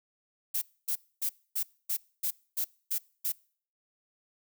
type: noise bursts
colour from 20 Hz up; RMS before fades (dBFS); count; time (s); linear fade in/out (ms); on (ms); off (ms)
violet; -30; 9; 0.54-3.322; 10; 78; 260
effects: noise-tail reverb RT60 0.5 s tail -25 dB re dry